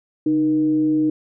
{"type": "tone with frequency modulation", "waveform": "sine", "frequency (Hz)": 308.6, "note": "D#4", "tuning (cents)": -14, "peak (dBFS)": -15, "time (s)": [0.26, 1.1], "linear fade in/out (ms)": 5, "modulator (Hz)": 169, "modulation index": 0.28, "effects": []}